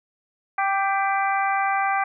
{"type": "harmonic tone with a mistuned harmonic", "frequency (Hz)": 392, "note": "G4", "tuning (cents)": 0, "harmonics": [2, 3, 4, 5, 6], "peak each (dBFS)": [-22, -26, -28, -30, -32], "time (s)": [0.58, 2.04], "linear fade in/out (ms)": 5, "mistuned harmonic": 5, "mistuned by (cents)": 37, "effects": []}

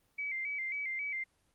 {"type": "tone with vibrato", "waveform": "sine", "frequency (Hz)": 2186, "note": "C#7", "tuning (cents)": -25, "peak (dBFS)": -34, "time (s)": [0.18, 1.24], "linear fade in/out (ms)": 10, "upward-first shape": "square", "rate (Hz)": 3.7, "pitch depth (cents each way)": 75, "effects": ["pink hiss -73 dBFS RMS until 1.54 s", "Opus 24 kbps"]}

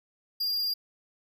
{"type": "tone", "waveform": "square", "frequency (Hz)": 4805, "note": "D8", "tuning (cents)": 39, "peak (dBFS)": -27, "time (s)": [0.4, 0.74], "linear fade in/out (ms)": 10, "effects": []}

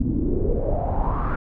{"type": "noise with low-pass filter sweep", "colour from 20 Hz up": "brown", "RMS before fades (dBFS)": -22, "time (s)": [0, 1.36], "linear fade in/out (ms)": 10, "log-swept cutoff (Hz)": [240, 1400], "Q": 6, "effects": []}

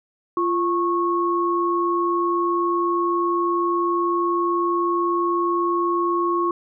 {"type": "tone pair together", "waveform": "sine", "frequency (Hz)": [345.8, 1098], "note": ["F4", "C#6"], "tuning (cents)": [-17, -17], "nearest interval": "octave + minor sixth", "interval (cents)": 2000, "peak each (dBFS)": -21, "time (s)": [0.37, 6.51], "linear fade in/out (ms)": 2, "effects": []}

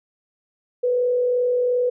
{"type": "tone with frequency modulation", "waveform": "sine", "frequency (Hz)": 493.9, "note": "B4", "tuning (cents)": 0, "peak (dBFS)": -17, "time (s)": [0.83, 1.9], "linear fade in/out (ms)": 10, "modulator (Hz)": 42.8, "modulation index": 0.27, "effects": []}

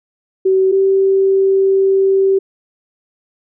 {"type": "tone pair in turn", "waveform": "sine", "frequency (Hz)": [380, 387.1], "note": ["F#4", "G4"], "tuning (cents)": [46, -22], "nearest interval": "unison", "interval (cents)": 32, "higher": "second", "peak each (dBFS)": -9, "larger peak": "neither", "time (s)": [[0.45, 0.72], [0.72, 2.39]], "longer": "second", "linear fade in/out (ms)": 10, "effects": []}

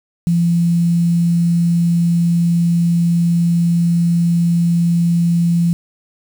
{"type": "tone with quantisation", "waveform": "sine", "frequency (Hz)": 170.6, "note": "F3", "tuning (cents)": -40, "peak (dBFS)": -11, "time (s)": [0.27, 5.73], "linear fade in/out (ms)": 0, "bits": 6, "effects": []}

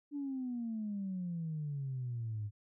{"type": "exponential sweep", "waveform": "sine", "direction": "down", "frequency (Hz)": [293.7, 101.7], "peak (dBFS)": -35, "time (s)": [0.11, 2.51], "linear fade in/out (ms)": 50, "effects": ["tanh soft clip ceiling -31 dBFS"]}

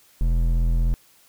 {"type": "tone with hard clipping", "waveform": "sine", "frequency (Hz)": 41.82, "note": "E1", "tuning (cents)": 26, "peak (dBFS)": -19, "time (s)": [0.21, 0.94], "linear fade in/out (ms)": 0, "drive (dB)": 9, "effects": ["white hiss -56 dBFS RMS until 1.28 s"]}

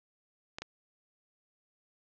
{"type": "clicks", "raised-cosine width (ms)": 0.2, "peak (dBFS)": -21, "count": 2, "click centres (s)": [0.585, 0.62], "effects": ["low-pass 6000 Hz 12 dB/octave"]}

